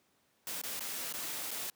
white noise with dropouts, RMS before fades -39 dBFS, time 0.47-1.7 s, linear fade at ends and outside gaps 1 ms, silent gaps 0.615-0.636 / 0.795-0.806 / 1.126-1.138 / 1.507-1.513 s, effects pink hiss -72 dBFS RMS until 1.75 s + high-pass 150 Hz 12 dB/octave

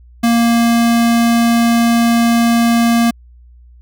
square tone, 233.3 Hz, A#3, 2 cents sharp, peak -10 dBFS, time 0.23-3.11 s, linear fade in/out 10 ms, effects added 60 Hz sine -39 dBFS peak until 3.81 s

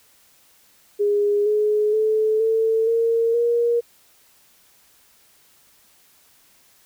sine tone with pitch steps, 410.9 / 422.5 / 434.3 / 446.5 / 459.1 / 472 Hz, G#4 / G#4 / A4 / A4 / A#4 / A#4, -18 / +30 / -23 / +25 / -26 / +22 cents, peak -16 dBFS, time 0.99-3.81 s, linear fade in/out 20 ms, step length 470 ms, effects white hiss -56 dBFS RMS until 6.85 s

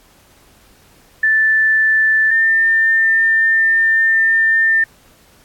sine tone pair in turn, 1760 / 1799.1 Hz, A6 / A6, 0 / +38 cents, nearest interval unison, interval 38 cents, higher second, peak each -10 dBFS, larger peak neither, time 1.23-2.31 / 2.31-4.84 s, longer second, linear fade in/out 5 ms, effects pink hiss -50 dBFS RMS until 5.44 s + AAC 64 kbps

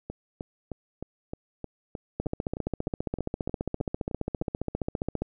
two click trains, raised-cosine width 2 ms, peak -15 / -21 dBFS, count 46 / 15, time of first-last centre 2.2-5.22 / 0.1-4.421 s, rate 14.9 / 3.24 Hz, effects none

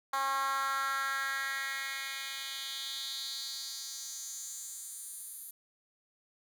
10% pulse tone with high-pass filter sweep, 271.4 Hz, C#4, 36 cents flat, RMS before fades -37 dBFS, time 0.13-5.51 s, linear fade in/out 5 ms, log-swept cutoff 970 to 11000 Hz, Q 3, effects none

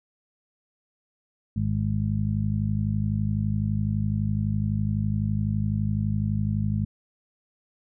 harmonic tone, 51.91 Hz, G#1, in tune, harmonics 1 / 2 / 3 / 4, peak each -34 / -25 / -30 / -28 dBFS, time 1.56-6.85 s, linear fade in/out 5 ms, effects none

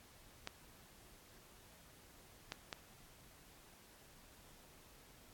clicks, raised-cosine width 0.2 ms, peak -24 dBFS, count 3, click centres 0.474 / 2.521 / 2.728 s, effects pink hiss -62 dBFS RMS until 5.33 s + AAC 64 kbps

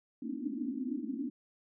pink band-pass noise, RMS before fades -37 dBFS, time 0.22-1.3 s, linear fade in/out 5 ms, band 230 to 310 Hz, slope 96 dB/octave, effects none

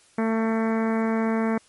harmonic tone, 223.7 Hz, A3, 29 cents sharp, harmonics 1 / 2 / 3 / 4 / 5 / 6 / 7 / 8 / 9 / 10, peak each -22 / -28 / -32 / -34 / -36 / -38 / -39 / -40 / -41 / -42 dBFS, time 0.18-1.58 s, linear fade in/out 5 ms, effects white hiss -57 dBFS RMS until 1.68 s + MP3 48 kbps

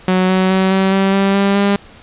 sawtooth tone with pitch steps, 185 / 187.15 / 189.32 / 191.52 / 193.75 / 196 / 198.28 / 200.6 Hz, F#3 / F#3 / F#3 / G3 / G3 / G3 / G3 / G3, 0 / +20 / +40 / -40 / -20 / 0 / +20 / +40 cents, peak -7 dBFS, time 0.08-1.76 s, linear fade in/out 2 ms, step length 210 ms, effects pink hiss -41 dBFS RMS until 2.02 s + resampled to 8000 Hz

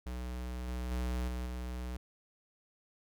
square tone with level steps, 61.74 Hz, B1, in tune, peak -38 / -36 / -33 / -36 / -38 dBFS, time 0.06-1.97 s, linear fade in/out 5 ms, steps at 0.68 / 0.91 / 1.28 / 1.46 s, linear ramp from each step 2 ms, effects none

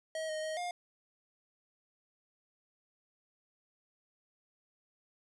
square tone with pitch steps, 636 / 622 / 628 / 709 Hz, D#5 / D#5 / D#5 / F5, +38 / -1 / +16 / +26 cents, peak -36 dBFS, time 0.15-0.71 s, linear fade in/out 2 ms, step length 140 ms, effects resampled to 24000 Hz

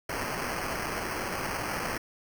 blue noise with sample-and-hold, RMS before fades -33 dBFS, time 0.09-1.98 s, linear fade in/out 5 ms, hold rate 3675 Hz, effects none

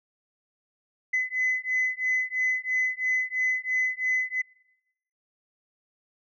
sine beating tone pair, 2020 / 2023 Hz, B6 / B6, +39 / +41 cents, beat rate 3 Hz, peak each -26 dBFS, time 1.13-4.42 s, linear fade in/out 10 ms, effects noise-tail reverb RT60 0.9 s tail -24 dB re dry + tanh soft clip ceiling -18 dBFS

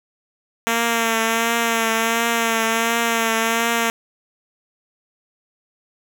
5% pulse tone with vibrato, 228.6 Hz, A#3, 34 cents flat, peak -6 dBFS, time 0.67-3.9 s, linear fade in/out 0 ms, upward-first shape triangle, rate 1.4 Hz, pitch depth 37 cents each way, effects none

